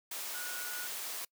sine tone in noise, 1455 Hz, F#6, 29 cents flat, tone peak -43 dBFS, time 0.34-0.87 s, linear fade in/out 5 ms, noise white, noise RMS -40 dBFS, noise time 0.11-1.25 s, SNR -6 dB, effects noise-tail reverb RT60 0.1 s tail -25 dB re dry + high-pass 400 Hz 12 dB/octave

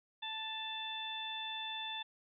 harmonic tone with a mistuned harmonic, 880 Hz, A5, in tune, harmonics 1 / 2 / 3 / 4, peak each -45 / -48 / -48 / -41 dBFS, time 0.22-2.03 s, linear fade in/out 10 ms, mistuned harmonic 3, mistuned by +16 cents, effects none

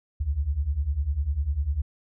sine beating tone pair, 65.41 / 75.41 Hz, C2 / D2, 0 / +46 cents, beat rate 10 Hz, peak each -28 / -25 dBFS, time 0.2-1.82 s, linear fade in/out 10 ms, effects none

